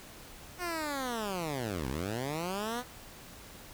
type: linear two-way sweep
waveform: 10% pulse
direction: down then up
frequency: 365.3 to 60.8 to 254.1 Hz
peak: -25 dBFS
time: 0.58-2.84 s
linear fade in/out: 50 ms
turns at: 1.88 s
effects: pink hiss -50 dBFS RMS until 3.73 s